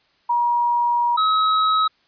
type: tone pair in turn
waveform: sine / square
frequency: 955 / 1279.8 Hz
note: A#5 / D#6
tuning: +42 / +48 cents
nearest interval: perfect fourth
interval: 506 cents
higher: second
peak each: -16 dBFS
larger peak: neither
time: 0.29-1.17 / 1.17-1.88 s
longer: first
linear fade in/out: 10 ms
effects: white hiss -61 dBFS RMS until 2.07 s + resampled to 11025 Hz